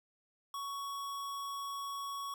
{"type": "tone", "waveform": "square", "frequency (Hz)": 1116, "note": "C#6", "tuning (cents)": 11, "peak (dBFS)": -39, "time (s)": [0.54, 2.34], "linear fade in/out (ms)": 2, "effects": []}